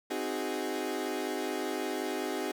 30% pulse chord, Ab dominant seventh, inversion first, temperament equal, 261.6 / 311.1 / 370 / 415.3 Hz, C4 / Eb4 / Gb4 / Ab4, 0 / 0 / 0 / 0 cents, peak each -36 / -35 / -34 / -35 dBFS, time 0.1-2.52 s, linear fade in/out 10 ms, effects none

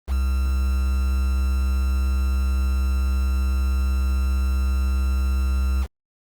triangle tone with quantisation, 65.41 Hz, C2, in tune, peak -16 dBFS, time 0.07-5.87 s, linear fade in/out 50 ms, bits 6, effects Opus 24 kbps

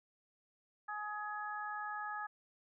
harmonic tone, 420 Hz, G#4, 19 cents sharp, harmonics 2 / 3 / 4, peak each -43 / -43 / -44 dBFS, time 0.88-2.27 s, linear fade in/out 10 ms, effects none

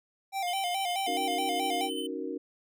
square tone with vibrato, 743 Hz, F#5, 7 cents sharp, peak -30 dBFS, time 0.32-1.9 s, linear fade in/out 50 ms, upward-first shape square, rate 4.7 Hz, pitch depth 82 cents each way
square tone with tremolo, 3046 Hz, F#7, 50 cents sharp, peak -35 dBFS, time 0.47-2.07 s, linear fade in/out 10 ms, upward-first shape sine, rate 12 Hz, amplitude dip 45%
sine chord, D# minor seventh, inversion third, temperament equal, 277.2 / 311.1 / 370 / 466.2 Hz, C#4 / D#4 / F#4 / A#4, 0 / 0 / 0 / 0 cents, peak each -38 dBFS, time 1.07-2.38 s, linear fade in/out 10 ms
effects none

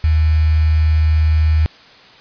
sine tone with quantisation, 78.2 Hz, D#2, 9 cents sharp, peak -10 dBFS, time 0.04-1.66 s, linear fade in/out 0 ms, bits 5, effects white hiss -43 dBFS RMS until 2.2 s + resampled to 11025 Hz

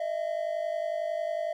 triangle tone pair together, 618 / 669 Hz, D#5 / E5, -12 / +25 cents, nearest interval minor second, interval 137 cents, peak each -30 / -29 dBFS, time 0-1.53 s, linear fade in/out 5 ms, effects none

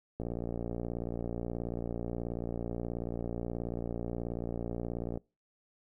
click train, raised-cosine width 2 ms, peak -23 dBFS, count 292, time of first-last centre 0.2-5.174 s, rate 58.5 Hz, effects noise-tail reverb RT60 0.3 s tail -26 dB re dry

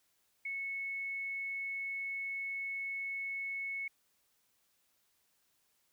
sine tone, 2202 Hz, C#7, 12 cents flat, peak -36 dBFS, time 0.45-3.88 s, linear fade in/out 5 ms, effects white hiss -75 dBFS RMS until 5.92 s

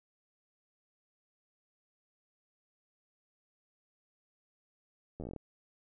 slowing click train, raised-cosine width 2 ms, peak -29 dBFS, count 10, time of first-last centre 5.2-5.363 s, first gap 11 ms, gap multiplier 1.12, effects none

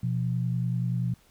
sine tone pair together, 123.47 / 173.92 Hz, B2 / F3, 0 / -7 cents, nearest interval tritone, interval 593 cents, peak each -26 / -30 dBFS, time 0.03-1.14 s, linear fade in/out 5 ms, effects pink hiss -61 dBFS RMS until 1.3 s

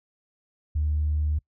sine tone, 75.5 Hz, D2, 48 cents sharp, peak -21 dBFS, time 0.75-1.39 s, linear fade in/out 10 ms, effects noise-tail reverb RT60 0.1 s tail -25 dB re dry + tanh soft clip ceiling -17 dBFS

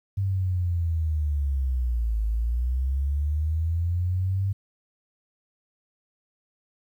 sine linear two-way sweep, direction down then up, 99 to 53 to 99 Hz, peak -22 dBFS, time 0.17-4.53 s, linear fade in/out 10 ms, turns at 2.22 s, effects 10-bit

